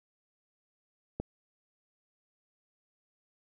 click, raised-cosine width 2 ms, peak -20 dBFS, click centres 1.2 s, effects none

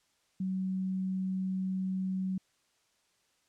sine tone, 188.2 Hz, F#3, 30 cents sharp, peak -30 dBFS, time 0.4-2.38 s, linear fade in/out 5 ms, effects white hiss -72 dBFS RMS until 3.48 s + low-pass 8000 Hz 12 dB/octave

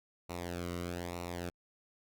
sawtooth tone with flanger, 87.31 Hz, F2, in tune, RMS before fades -40 dBFS, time 0.29-1.5 s, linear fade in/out 10 ms, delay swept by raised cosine 0.61 to 1.2 ms, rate 1.1 Hz, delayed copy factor -0.75, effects Opus 48 kbps

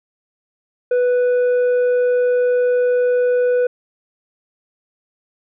triangle tone with tanh clipping, 493.9 Hz, B4, in tune, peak -14 dBFS, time 0.91-3.67 s, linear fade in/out 5 ms, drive 9 dB, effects none

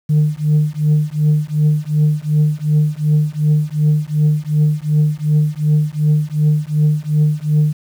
sine tone with tremolo, 151.3 Hz, D#3, 48 cents flat, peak -6 dBFS, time 0.09-7.73 s, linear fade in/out 10 ms, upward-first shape triangle, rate 2.7 Hz, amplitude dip 100%, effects tanh soft clip ceiling -7 dBFS + 7-bit

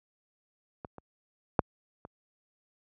clicks, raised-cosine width 1 ms, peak -25 / -30 / -7 / -29 dBFS, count 4, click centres 0.848 / 0.983 / 1.592 / 2.051 s, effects high-pass 60 Hz 12 dB/octave

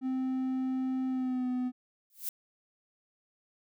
triangle tone with pitch glide, 260 to 251.3 Hz, C4 to B3, -11 to +30 cents, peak -27 dBFS, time 0.01-1.72 s, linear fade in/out 50 ms, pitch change -59 cents, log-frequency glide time 1.08-1.48 s
violet noise with exponential growth, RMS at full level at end -31 dBFS, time 2.1-2.29 s, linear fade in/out 1 ms, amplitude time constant 40 ms
effects none

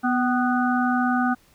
harmonic tone with a mistuned harmonic, 246.9 Hz, B3, in tune, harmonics 1 / 3 / 5 / 6, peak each -21 / -25 / -28 / -27 dBFS, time 0.03-1.35 s, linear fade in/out 20 ms, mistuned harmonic 3, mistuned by +48 cents, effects pink hiss -58 dBFS RMS until 1.54 s

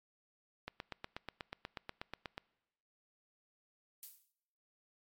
click train, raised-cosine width 0.3 ms, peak -25 dBFS, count 15, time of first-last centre 0.68-2.379 s, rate 8.24 Hz
violet noise with exponential decay, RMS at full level -44 dBFS, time 4.03-4.32 s, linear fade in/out 0 ms, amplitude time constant 63 ms
effects noise-tail reverb RT60 1.0 s tail -24 dB re dry + MP3 64 kbps

